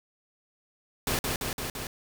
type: noise with echo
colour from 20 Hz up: pink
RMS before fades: -28 dBFS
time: 1.07-1.19 s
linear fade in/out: 2 ms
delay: 170 ms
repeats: 4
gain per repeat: -2 dB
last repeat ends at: 1.87 s
effects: none